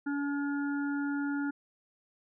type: harmonic tone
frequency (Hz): 284.9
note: C#4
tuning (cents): +48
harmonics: 1 / 3 / 5 / 6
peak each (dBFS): -30 / -44 / -39 / -49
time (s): 0.06-1.51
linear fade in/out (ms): 10
effects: none